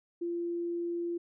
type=tone; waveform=sine; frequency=343.6 Hz; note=F4; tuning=28 cents flat; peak=-31 dBFS; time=0.21-1.18 s; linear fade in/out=10 ms; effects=none